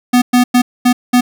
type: tone bursts at uneven times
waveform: square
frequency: 246.9 Hz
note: B3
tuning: in tune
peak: -7 dBFS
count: 5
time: 0.13-0.22 / 0.33-0.44 / 0.54-0.62 / 0.85-0.93 / 1.13-1.21 s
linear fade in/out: 10 ms
effects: none